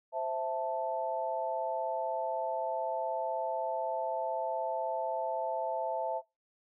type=chord; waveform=sine; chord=A minor; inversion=first; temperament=equal; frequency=523.3 / 659.3 / 880 Hz; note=C5 / E5 / A5; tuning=0 / 0 / 0 cents; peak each=-38 / -33 / -35 dBFS; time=0.12-6.22 s; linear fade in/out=50 ms; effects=noise-tail reverb RT60 0.2 s tail -20 dB re dry